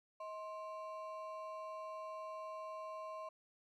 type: ring-modulated tone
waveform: triangle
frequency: 844 Hz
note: G#5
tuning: 28 cents sharp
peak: -39 dBFS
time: 0.2-3.29 s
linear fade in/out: 5 ms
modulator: 210 Hz
effects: none